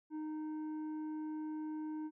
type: tone with tanh clipping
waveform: triangle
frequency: 309 Hz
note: D#4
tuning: 12 cents flat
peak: -40 dBFS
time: 0.1-2.11 s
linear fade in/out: 50 ms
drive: 11 dB
effects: none